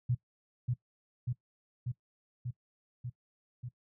sine tone with echo, 123.1 Hz, B2, 5 cents flat, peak -26 dBFS, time 0.09-0.15 s, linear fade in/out 10 ms, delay 590 ms, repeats 6, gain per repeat -2 dB, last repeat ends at 3.69 s, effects noise-tail reverb RT60 0.1 s tail -19 dB re dry

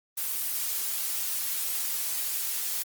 blue noise, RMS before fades -30 dBFS, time 0.17-2.83 s, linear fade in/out 10 ms, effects Opus 24 kbps

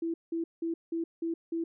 sine tone bursts, 331.9 Hz, E4, 12 cents sharp, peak -29 dBFS, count 6, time 0.02-1.64 s, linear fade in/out 5 ms, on 120 ms, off 180 ms, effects none

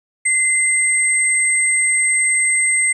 sine tone pair together, 2069 / 8350 Hz, C7 / C9, -20 / -5 cents, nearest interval 2 octaves, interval 2415 cents, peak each -16 dBFS, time 0.25-2.93 s, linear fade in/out 10 ms, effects none

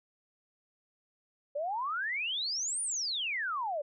sine exponential two-way sweep, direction up then down, 554.4 to 9610 to 554.4 Hz, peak -31 dBFS, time 1.55-3.82 s, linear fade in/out 10 ms, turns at 2.82 s, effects none

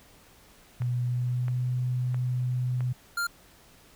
sine tone with pitch glide, 122.8 to 125.31 Hz, B2 to B2, -9 to +26 cents, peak -25 dBFS, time 0.8-2.93 s, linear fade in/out 10 ms, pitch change +35 cents, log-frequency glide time 1.05-1.7 s
click train, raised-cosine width 0.5 ms, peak -27 dBFS, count 4, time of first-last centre 0.82-2.807 s, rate 1.51 Hz
square tone, 1396.9 Hz, F6, in tune, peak -27 dBFS, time 3.17-3.27 s, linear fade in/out 5 ms
effects pink hiss -56 dBFS RMS until 3.95 s

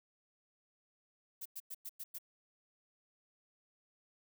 violet noise bursts, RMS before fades -44 dBFS, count 6, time 1.41-2.186 s, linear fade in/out 10 ms, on 46 ms, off 100 ms, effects none

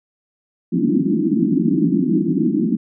white band-pass noise, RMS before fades -17 dBFS, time 0.72-2.77 s, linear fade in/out 20 ms, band 160 to 340 Hz, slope 96 dB/octave, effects none

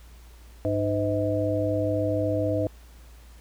harmonic tone with a mistuned harmonic, 101.9 Hz, G#2, 32 cents flat, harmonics 1 / 3 / 5 / 6, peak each -28 / -28 / -28 / -28 dBFS, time 0.65-2.67 s, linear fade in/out 0 ms, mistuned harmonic 6, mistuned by +70 cents, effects added 58 Hz sine -46 dBFS peak until 3.4 s + pink hiss -56 dBFS RMS until 3.4 s

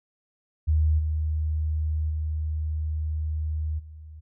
sine tone with level steps, 77.5 Hz, D#2, 6 cents flat, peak -18 / -23 / -25 / -40 dBFS, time 0.67-4.21 s, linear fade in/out 20 ms, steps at 0.98 / 2.09 / 3.78 s, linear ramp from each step 20 ms, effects none

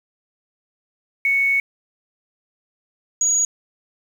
sine tone pair in turn, 2217 / 6736 Hz, C#7 / G#8, 0 / +24 cents, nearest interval octave + perfect fifth, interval 1924 cents, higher second, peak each -15 dBFS, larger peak neither, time 1.25-1.6 / 3.21-3.45 s, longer first, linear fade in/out 2 ms, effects 7-bit

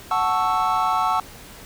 triangle chord, F# minor seventh, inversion none, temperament equal, 740 / 880 / 1108.7 / 1318.5 Hz, F#5 / A5 / C#6 / E6, 0 / 0 / 0 / 0 cents, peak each -22 dBFS, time 0.11-1.2 s, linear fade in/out 2 ms, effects pink hiss -42 dBFS RMS until 1.65 s

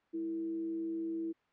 sine tone with frequency modulation, 328.8 Hz, E4, 4 cents flat, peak -34 dBFS, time 0.13-1.33 s, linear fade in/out 20 ms, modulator 127 Hz, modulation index 0.21, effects white hiss -72 dBFS RMS until 1.52 s + low-pass 2000 Hz 12 dB/octave

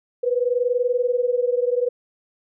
sine tone pair together, 484.1 / 504.7 Hz, B4 / B4, -35 / +38 cents, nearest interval minor second, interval 73 cents, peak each -20 / -22 dBFS, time 0.23-1.89 s, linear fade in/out 10 ms, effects none

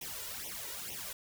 white noise with flanger, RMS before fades -42 dBFS, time 0.01-1.13 s, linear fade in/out 5 ms, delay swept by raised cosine 0.32 to 2.12 ms, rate 2.2 Hz, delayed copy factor +0.95, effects none

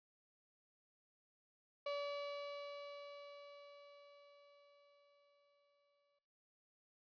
35% pulse tone with exponential decay, 573 Hz, D5, 43 cents flat, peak -37 dBFS, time 1.86-6.19 s, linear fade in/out 5 ms, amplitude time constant 940 ms, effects noise-tail reverb RT60 0.9 s tail -19 dB re dry + resampled to 11025 Hz

